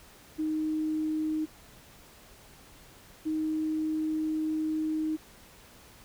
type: tone pair in turn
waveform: sine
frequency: 311.1 / 312.4 Hz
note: D#4 / D#4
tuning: 0 / +7 cents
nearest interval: unison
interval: 7 cents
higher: second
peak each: -27 dBFS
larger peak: neither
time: 0.38-1.46 / 3.25-5.17 s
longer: second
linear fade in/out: 20 ms
effects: pink hiss -54 dBFS RMS until 6.04 s

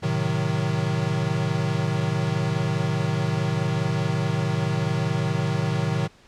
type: chord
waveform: square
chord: A diminished seventh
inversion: none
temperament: equal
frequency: 110 / 130.81 / 155.56 / 185 Hz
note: A2 / C3 / Eb3 / Gb3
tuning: 0 / 0 / 0 / 0 cents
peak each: -29 / -28 / -26 / -32 dBFS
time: 0.02-6.08 s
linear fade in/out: 20 ms
effects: pink hiss -54 dBFS RMS until 6.27 s + low-pass 6000 Hz 12 dB/octave

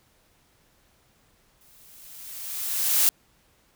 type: noise with exponential growth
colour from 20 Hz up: blue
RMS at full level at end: -18 dBFS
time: 1.61-3.09 s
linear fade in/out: 0 ms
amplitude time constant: 320 ms
effects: pink hiss -63 dBFS RMS until 3.75 s

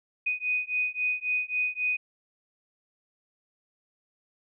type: beating tone pair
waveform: sine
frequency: 2489 / 2492.7 Hz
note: D#7 / D#7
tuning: 0 / +3 cents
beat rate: 3.7 Hz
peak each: -29 / -29 dBFS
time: 0.26-1.97 s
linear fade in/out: 10 ms
effects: none

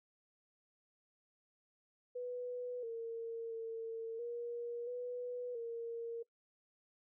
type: tone with pitch steps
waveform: sine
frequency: 493.2 / 458.6 / 453.2 / 474.9 / 491.7 / 464.1 Hz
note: B4 / A#4 / A#4 / A#4 / B4 / A#4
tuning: -2 / -28 / -49 / +32 / -8 / -8 cents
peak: -39 dBFS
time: 2.15-6.23 s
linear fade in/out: 10 ms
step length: 680 ms
effects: noise-tail reverb RT60 0.1 s tail -21 dB re dry

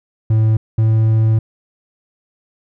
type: tone pair in turn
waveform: triangle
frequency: 110 / 110.7 Hz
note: A2 / A2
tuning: 0 / +11 cents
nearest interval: unison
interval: 11 cents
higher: second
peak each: -8 dBFS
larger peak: neither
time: 0.3-0.57 / 0.78-1.39 s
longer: second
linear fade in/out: 5 ms
effects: none

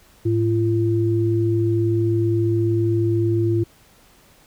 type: tone pair together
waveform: sine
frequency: 108.2 / 341.1 Hz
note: A2 / F4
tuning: -29 / -41 cents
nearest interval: octave + minor sixth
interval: 1988 cents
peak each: -19 dBFS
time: 0.25-3.64 s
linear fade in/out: 10 ms
effects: pink hiss -53 dBFS RMS until 4.46 s

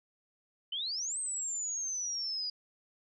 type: exponential two-way sweep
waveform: sine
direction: up then down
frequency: 2978 to 8370 to 4855 Hz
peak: -33 dBFS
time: 0.72-2.5 s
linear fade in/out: 5 ms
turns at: 1.18 s
effects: none

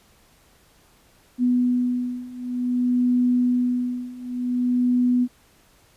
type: beating tone pair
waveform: sine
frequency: 246.9 / 247.44 Hz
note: B3 / B3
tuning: 0 / +3 cents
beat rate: 0.54 Hz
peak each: -23 / -21 dBFS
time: 1.38-5.28 s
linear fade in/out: 50 ms
effects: pink hiss -57 dBFS RMS until 5.96 s + resampled to 32000 Hz

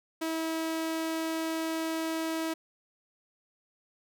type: tone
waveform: sawtooth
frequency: 323.3 Hz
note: E4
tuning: 34 cents flat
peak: -26 dBFS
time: 0.21-2.54 s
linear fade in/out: 10 ms
effects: none

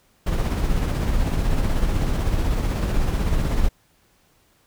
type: noise with tremolo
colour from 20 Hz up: brown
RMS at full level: -19 dBFS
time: 0.26-3.69 s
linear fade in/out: 10 ms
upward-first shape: sine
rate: 16 Hz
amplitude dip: 35%
effects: pink hiss -61 dBFS RMS until 4.66 s

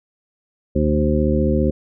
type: harmonic tone with a mistuned harmonic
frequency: 75 Hz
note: D2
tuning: 37 cents sharp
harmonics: 1 / 2 / 3 / 4 / 5 / 7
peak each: -20 / -23 / -20 / -24 / -23 / -23 dBFS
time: 0.75-1.71 s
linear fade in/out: 10 ms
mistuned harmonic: 1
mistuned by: -50 cents
effects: none

